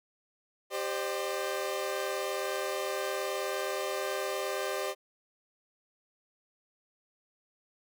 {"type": "chord", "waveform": "sawtooth", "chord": "G suspended fourth", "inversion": "none", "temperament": "equal with one note detuned", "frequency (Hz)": [392, 523.3, 602.4], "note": ["G4", "C5", "D5"], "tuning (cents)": [0, 0, 44], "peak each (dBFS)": -32, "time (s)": [0.7, 4.95], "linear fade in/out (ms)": 50, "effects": []}